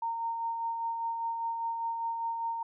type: tone with tremolo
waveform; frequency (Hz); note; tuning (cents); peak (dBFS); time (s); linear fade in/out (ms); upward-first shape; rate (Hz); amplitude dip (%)
sine; 920; A#5; -23; -29; 0.02-2.63; 5; sine; 5; 35
effects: none